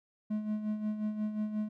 triangle tone with tremolo, 213 Hz, G#3, 44 cents sharp, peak -27 dBFS, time 0.3-1.69 s, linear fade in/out 10 ms, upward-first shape sine, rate 5.6 Hz, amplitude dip 60%, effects none

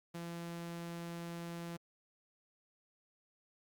sawtooth tone, 170 Hz, F3, 46 cents flat, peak -38 dBFS, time 0.14-1.77 s, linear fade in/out 10 ms, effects Opus 48 kbps

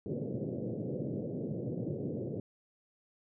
pink band-pass noise, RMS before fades -37 dBFS, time 0.06-2.4 s, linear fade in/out 2 ms, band 110 to 540 Hz, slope 48 dB/octave, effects none

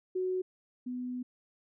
sine tone pair in turn, 370 / 249.3 Hz, F#4 / B3, 0 / +16 cents, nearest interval perfect fifth, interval 684 cents, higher first, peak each -29 / -34 dBFS, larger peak first, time 0.15-0.42 / 0.86-1.23 s, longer second, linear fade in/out 10 ms, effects none

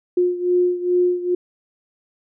sine beating tone pair, 356.8 / 359.2 Hz, F4 / F4, +37 / +49 cents, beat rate 2.4 Hz, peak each -17 / -21 dBFS, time 0.17-1.35 s, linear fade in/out 5 ms, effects none

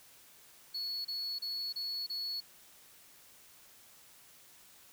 triangle tone bursts, 4388 Hz, C#8, 18 cents flat, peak -34 dBFS, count 5, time 0.74-2.406 s, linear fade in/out 10 ms, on 310 ms, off 29 ms, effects white hiss -59 dBFS RMS until 4.92 s

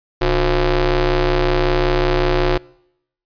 sawtooth ring-modulated tone, 164.3 Hz, E3, 5 cents flat, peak -7 dBFS, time 0.21-2.58 s, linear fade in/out 10 ms, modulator 197 Hz, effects noise-tail reverb RT60 0.8 s tail -25 dB re dry + resampled to 11025 Hz

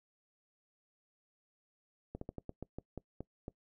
slowing click train, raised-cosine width 2 ms, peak -28 dBFS, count 10, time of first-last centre 2.15-3.481 s, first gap 64 ms, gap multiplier 1.2, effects noise-tail reverb RT60 0.1 s tail -22 dB re dry

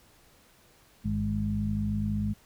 harmonic tone with a mistuned harmonic, 51.91 Hz, G#1, in tune, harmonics 1 / 2 / 3 / 4, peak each -35 / -31 / -38 / -29 dBFS, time 1.04-2.34 s, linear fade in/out 20 ms, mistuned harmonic 2, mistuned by -50 cents, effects pink hiss -60 dBFS RMS until 2.45 s

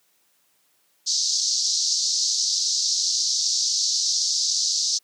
white band-pass noise, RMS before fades -23 dBFS, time 1.06-4.99 s, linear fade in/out 20 ms, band 4300 to 6300 Hz, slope 48 dB/octave, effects white hiss -65 dBFS RMS until 5.03 s + high-pass 150 Hz 12 dB/octave

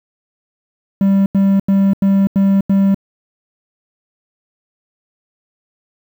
triangle tone bursts, 196 Hz, G3, in tune, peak -7 dBFS, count 6, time 1.01-2.945 s, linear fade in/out 2 ms, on 250 ms, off 87 ms, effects 7-bit

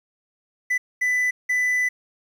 triangle tone bursts at uneven times, 1994 Hz, B6, 16 cents sharp, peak -17 dBFS, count 3, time 0.7-0.78 / 1.01-1.31 / 1.49-1.89 s, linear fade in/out 10 ms, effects 9-bit

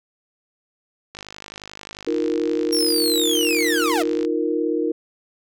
click train, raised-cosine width 0.2 ms, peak -18 dBFS, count 160, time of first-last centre 1.15-4.249 s, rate 51.3 Hz
sine chord, Eb suspended second, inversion none, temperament equal, 311.1 / 349.2 / 466.2 Hz, Eb4 / F4 / Bb4, 0 / 0 / 0 cents, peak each -23 / -24 / -23 dBFS, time 2.07-4.92 s, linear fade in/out 5 ms
sawtooth linear sweep, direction down, 5610 to 587.3 Hz, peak -17 dBFS, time 2.72-4.03 s, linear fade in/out 10 ms
effects none

